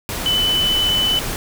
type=tone in noise; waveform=sine; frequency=3003 Hz; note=F#7; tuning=25 cents sharp; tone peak=-15 dBFS; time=0.26-1.19 s; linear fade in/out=0 ms; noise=pink; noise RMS=-25 dBFS; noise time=0.09-1.36 s; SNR=+7 dB; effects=none